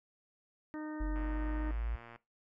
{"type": "harmonic tone", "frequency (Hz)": 306.7, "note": "D#4", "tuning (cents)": -25, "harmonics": [1, 2, 3, 4, 5, 6], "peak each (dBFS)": [-39, -50, -51, -54, -55, -54], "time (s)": [0.74, 1.71], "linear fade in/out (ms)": 0}
{"type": "exponential sweep", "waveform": "sine", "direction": "up", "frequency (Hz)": [45.91, 55], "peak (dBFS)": -32, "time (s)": [1, 1.96], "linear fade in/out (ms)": 10}
{"type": "click train", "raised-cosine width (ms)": 0.5, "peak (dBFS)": -36, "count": 118, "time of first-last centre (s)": [1.16, 2.16], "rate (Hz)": 117}
{"effects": ["noise-tail reverb RT60 0.2 s tail -18 dB re dry"]}